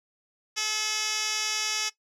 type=tone with band-pass filter; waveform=10% pulse; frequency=430 Hz; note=A4; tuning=40 cents flat; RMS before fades=-29 dBFS; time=0.56-1.9 s; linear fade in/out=20 ms; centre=4700 Hz; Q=3.5; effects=noise-tail reverb RT60 0.1 s tail -17 dB re dry